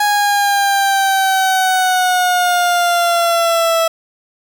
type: exponential sweep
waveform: 30% pulse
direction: down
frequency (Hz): 830.6 to 656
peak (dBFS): -9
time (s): 0-3.88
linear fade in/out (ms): 5
effects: none